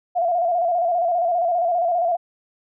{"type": "tone with vibrato", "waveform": "sine", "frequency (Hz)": 694, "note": "F5", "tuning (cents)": -11, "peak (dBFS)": -17, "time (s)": [0.15, 2.17], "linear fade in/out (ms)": 20, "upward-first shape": "square", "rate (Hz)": 15, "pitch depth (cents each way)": 59, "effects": []}